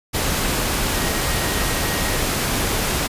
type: tone in noise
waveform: sine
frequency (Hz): 1883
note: A#6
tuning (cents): +17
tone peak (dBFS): -32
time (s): 0.92-2.21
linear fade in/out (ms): 20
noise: pink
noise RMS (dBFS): -21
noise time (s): 0.13-3.08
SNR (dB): -14
effects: resampled to 32000 Hz